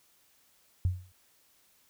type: tone with exponential decay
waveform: sine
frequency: 90.8 Hz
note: F#2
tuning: 32 cents flat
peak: -21 dBFS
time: 0.85-1.12 s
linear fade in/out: 0 ms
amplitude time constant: 57 ms
effects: white hiss -66 dBFS RMS until 1.89 s